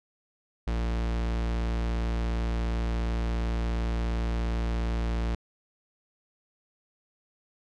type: tone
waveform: 45% pulse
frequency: 57.2 Hz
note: A#1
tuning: 32 cents flat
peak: -26 dBFS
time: 0.67-5.35 s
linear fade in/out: 5 ms
effects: low-pass 5000 Hz 12 dB/octave